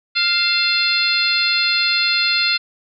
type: harmonic tone with a mistuned harmonic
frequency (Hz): 701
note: F5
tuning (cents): +6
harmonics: 2 / 3 / 4 / 5 / 6 / 7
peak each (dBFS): -23 / -24 / -22 / -23 / -18 / -27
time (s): 0.15-2.58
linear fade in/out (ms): 20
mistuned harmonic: 4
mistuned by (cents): -68
effects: none